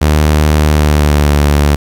sawtooth tone with pitch glide, 76 to 72.9 Hz, D#2 to D2, -40 to -12 cents, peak -3 dBFS, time 0.01-1.76 s, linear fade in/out 10 ms, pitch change -72 cents, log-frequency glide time 0.64-1.33 s, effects 7-bit

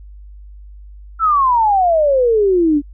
sine exponential sweep, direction down, 1356 to 280.5 Hz, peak -10 dBFS, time 1.19-2.82 s, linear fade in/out 50 ms, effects added 50 Hz sine -34 dBFS peak until 2.93 s

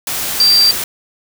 sine tone in noise, 4699 Hz, D8, in tune, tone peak -7 dBFS, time 0.4-0.71 s, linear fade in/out 2 ms, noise white, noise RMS -20 dBFS, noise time 0.07-0.84 s, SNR +10 dB, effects none

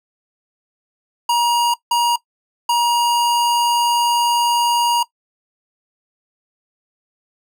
square tone bursts at uneven times, 950 Hz, A#5, 33 cents sharp, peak -14 dBFS, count 3, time 1.29-1.74 / 1.91-2.16 / 2.69-5.03 s, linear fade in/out 5 ms, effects noise-tail reverb RT60 0.1 s tail -19 dB re dry

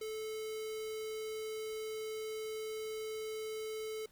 square tone with notch filter, 435.5 Hz, A4, 18 cents flat, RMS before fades -41 dBFS, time 0.01-4.06 s, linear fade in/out 5 ms, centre 1100 Hz, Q 1.2, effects pink hiss -67 dBFS RMS until 4.11 s

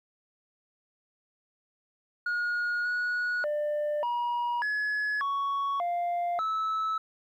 sine tone with pitch steps, 1439 / 1459 / 595 / 959 / 1697 / 1115 / 698 / 1304 Hz, F#6 / F#6 / D5 / A#5 / G#6 / C#6 / F5 / E6, -49 / -25 / +22 / +49 / +37 / +10 / -1 / -19 cents, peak -24 dBFS, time 2.26-6.98 s, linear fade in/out 5 ms, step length 590 ms, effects tanh soft clip ceiling -26 dBFS + 11-bit

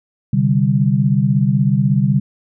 sine chord, C suspended second, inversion none, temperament just, 130.81 / 147.16 / 196.22 Hz, C3 / D3 / G3, 0 / +4 / +2 cents, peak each -16 dBFS, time 0.33-2.2 s, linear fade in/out 5 ms, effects none

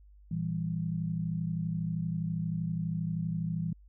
sine tone cluster, 113.9 / 164.6 / 197.1 Hz, A#2 / E3 / G3, -40 / -2 / +10 cents, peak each -38 / -31 / -38 dBFS, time 0.31-3.73 s, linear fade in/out 5 ms, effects added 50 Hz sine -53 dBFS peak until 3.88 s

